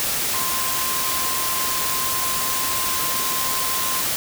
sine tone in noise, 1046.5 Hz, C6, in tune, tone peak -28 dBFS, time 0.34-4.01 s, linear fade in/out 0 ms, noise white, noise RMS -23 dBFS, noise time 0-4.16 s, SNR -8 dB, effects none

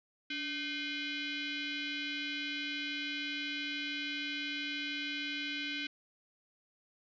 sine tone with frequency modulation, 288.5 Hz, D4, 31 cents flat, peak -35 dBFS, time 0.3-5.87 s, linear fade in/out 5 ms, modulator 913 Hz, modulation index 3.9, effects none

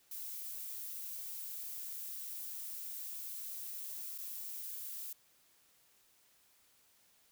violet noise with dropouts, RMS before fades -44 dBFS, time 0.11-5.13 s, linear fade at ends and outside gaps 5 ms, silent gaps 4.18-4.184 s, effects white hiss -69 dBFS RMS until 7.31 s

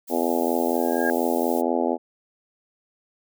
violet noise, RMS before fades -37 dBFS, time 0.07-1.62 s, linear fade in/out 20 ms
harmonic tone, 84.2 Hz, E2, 37 cents sharp, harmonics 3 / 4 / 5 / 6 / 7 / 8 / 9 / 10, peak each -26 / -27 / -28 / -29 / -29 / -30 / -31 / -31 dBFS, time 0.09-1.98 s, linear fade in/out 50 ms
sine tone with exponential growth, 1627 Hz, G#6, 36 cents flat, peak -21 dBFS, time 0.74-1.1 s, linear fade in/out 1 ms, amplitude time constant 78 ms
effects none

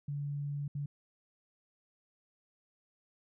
sine tone bursts at uneven times, 143.6 Hz, D3, 39 cents flat, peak -34 dBFS, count 2, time 0.08-0.68 / 0.75-0.86 s, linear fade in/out 5 ms, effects none

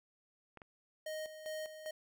clicks, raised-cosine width 0.5 ms, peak -36 dBFS, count 2, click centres 0.573 / 0.618 s
square tone with tremolo, 622.3 Hz, D#5, in tune, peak -40 dBFS, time 1.06-1.91 s, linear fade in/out 5 ms, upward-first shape square, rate 2.5 Hz, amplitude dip 65%
effects none

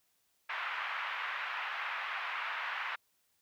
pink band-pass noise, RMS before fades -38 dBFS, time 0.49-2.96 s, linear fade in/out 10 ms, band 1000 to 2600 Hz, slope 24 dB/octave, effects white hiss -75 dBFS RMS until 3.41 s

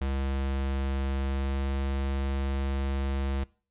square tone with pitch glide, 67.7 to 68.13 Hz, C#2 to C#2, -40 to -29 cents, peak -28 dBFS, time 0.01-3.44 s, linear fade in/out 5 ms, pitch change +11 cents, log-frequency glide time 1.2-1.64 s, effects noise-tail reverb RT60 0.4 s tail -22 dB re dry + resampled to 8000 Hz

